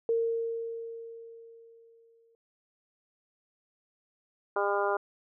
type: tone with exponential decay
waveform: sine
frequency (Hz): 459.1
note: A#4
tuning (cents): -26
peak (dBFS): -23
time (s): 0.09-2.35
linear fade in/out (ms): 1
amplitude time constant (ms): 490
type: harmonic tone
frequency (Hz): 201.6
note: G3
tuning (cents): +49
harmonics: 2 / 3 / 4 / 5 / 6 / 7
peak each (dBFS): -30 / -32 / -33 / -34 / -35 / -35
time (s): 4.56-4.97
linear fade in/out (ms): 5
effects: none